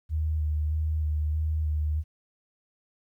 sine tone with vibrato, 77 Hz, D#2, 17 cents flat, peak -24 dBFS, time 0.09-2.04 s, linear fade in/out 50 ms, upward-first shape square, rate 1.6 Hz, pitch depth 21 cents each way, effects 11-bit

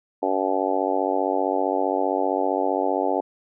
harmonic tone, 95.3 Hz, G2, 48 cents flat, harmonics 3 / 4 / 5 / 6 / 7 / 8 / 9, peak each -28 / -28 / -28 / -28 / -28 / -28 / -28 dBFS, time 0.22-3.21 s, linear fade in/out 10 ms, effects none

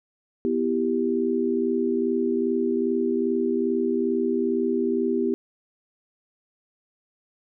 sine chord, E minor, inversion second, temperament equal, 246.9 / 329.6 / 392 Hz, B3 / E4 / G4, 0 / 0 / 0 cents, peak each -25 / -27 / -24 dBFS, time 0.45-5.34 s, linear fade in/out 0 ms, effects none

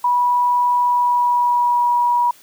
sine tone with pitch glide, 977 to 965.2 Hz, B5 to B5, -19 to -40 cents, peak -13 dBFS, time 0.04-2.31 s, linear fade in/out 5 ms, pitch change -21 cents, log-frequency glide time 0.76-1.86 s, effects white hiss -48 dBFS RMS until 2.42 s + high-pass 100 Hz 12 dB/octave

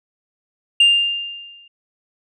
sine tone with exponential decay, 2800 Hz, F7, 4 cents sharp, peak -5 dBFS, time 0.8-1.68 s, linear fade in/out 5 ms, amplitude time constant 190 ms, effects tanh soft clip ceiling -7 dBFS

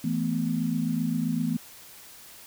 sine chord, E suspended fourth, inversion none, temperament equal with one note detuned, 164.81 / 220 / 247.7 Hz, E3 / A3 / B3, 0 / 0 / +5 cents, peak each -29 / -29 / -28 dBFS, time 0.04-1.57 s, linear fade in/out 5 ms, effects white hiss -48 dBFS RMS until 2.46 s

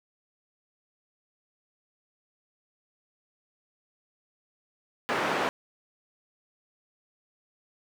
white band-pass noise, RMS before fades -28 dBFS, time 5.09-5.49 s, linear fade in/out 0 ms, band 210 to 1400 Hz, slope 12 dB/octave, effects none

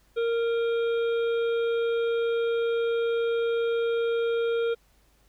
harmonic tone with a mistuned harmonic, 463.7 Hz, A#4, 9 cents flat, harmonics 1 / 3 / 5 / 7 / 8, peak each -23 / -36 / -44 / -44 / -47 dBFS, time 0.16-4.75 s, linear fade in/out 20 ms, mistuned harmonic 5, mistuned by +53 cents, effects added 50 Hz sine -62 dBFS peak until 5.28 s + pink hiss -65 dBFS RMS until 5.28 s

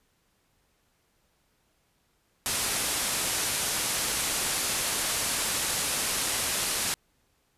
white low-pass noise, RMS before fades -29 dBFS, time 2.46-6.94 s, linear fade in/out 0 ms, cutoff 12000 Hz, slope 48 dB/octave, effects pink hiss -70 dBFS RMS until 7.57 s + resampled to 32000 Hz

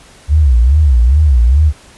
sine tone with vibrato, 67.1 Hz, C2, 44 cents sharp, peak -5 dBFS, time 0.28-1.73 s, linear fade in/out 50 ms, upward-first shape sine, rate 2.4 Hz, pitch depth 260 cents each way, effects pink hiss -41 dBFS RMS until 1.97 s + resampled to 24000 Hz

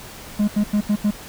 triangle tone bursts at uneven times, 207.8 Hz, G#3, 1 cent sharp, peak -13 dBFS, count 5, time 0.39-0.48 / 0.56-0.64 / 0.73-0.81 / 0.89-0.96 / 1.04-1.11 s, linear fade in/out 10 ms, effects pink hiss -38 dBFS RMS until 1.28 s

